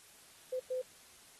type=tone bursts at uneven times; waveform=sine; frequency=510 Hz; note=C5; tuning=44 cents flat; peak=-33 dBFS; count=2; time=0.52-0.6 / 0.7-0.82 s; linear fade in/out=10 ms; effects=white hiss -59 dBFS RMS until 1.39 s + AAC 32 kbps